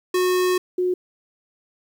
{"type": "tone pair in turn", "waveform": ["square", "sine"], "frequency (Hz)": [364.9, 363.1], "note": ["F#4", "F#4"], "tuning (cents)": [-24, -33], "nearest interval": "unison", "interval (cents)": 9, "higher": "first", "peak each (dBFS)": -18, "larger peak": "neither", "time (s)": [[0.14, 0.58], [0.78, 0.94]], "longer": "first", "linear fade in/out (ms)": 5, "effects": ["9-bit"]}